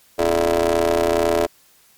25% pulse ring-modulated tone, 82 Hz, E2, 9 cents flat, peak -9 dBFS, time 0.18-1.47 s, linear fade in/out 20 ms, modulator 508 Hz, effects white hiss -54 dBFS RMS until 1.97 s + MP3 96 kbps

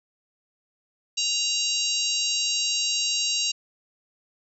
harmonic tone with a mistuned harmonic, 932.3 Hz, A#5, in tune, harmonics 3 / 4 / 5 / 6 / 7 / 8, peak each -28 / -29 / -30 / -31 / -31 / -32 dBFS, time 1.17-3.52 s, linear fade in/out 10 ms, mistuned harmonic 4, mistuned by +64 cents, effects none

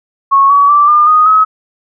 sine tone with pitch steps, 1100 / 1133.5 / 1168.1 / 1203.7 / 1240.4 / 1278.3 Hz, C#6 / C#6 / D6 / D6 / D#6 / D#6, -14 / +38 / -10 / +42 / -6 / +46 cents, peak -4 dBFS, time 0.31-1.45 s, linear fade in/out 20 ms, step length 190 ms, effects none

